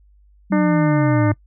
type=linear sweep; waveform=sine; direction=down; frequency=196 to 103.3 Hz; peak=-16 dBFS; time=0.5-1.34 s; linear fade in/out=20 ms
type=harmonic tone; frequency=300 Hz; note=D4; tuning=37 cents sharp; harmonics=1 / 2 / 3 / 4 / 5 / 6 / 7; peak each=-17 / -23 / -27 / -29 / -31 / -33 / -34 dBFS; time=0.52-1.32 s; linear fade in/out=5 ms
effects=noise-tail reverb RT60 0.1 s tail -24 dB re dry + added 50 Hz sine -49 dBFS peak until 1.46 s